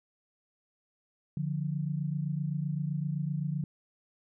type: tone pair together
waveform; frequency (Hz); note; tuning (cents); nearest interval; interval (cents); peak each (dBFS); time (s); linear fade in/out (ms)
sine; 146.83 / 174.61; D3 / F3; 0 / 0; minor third; 300; -31 / -34; 1.37-3.64; 2
effects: none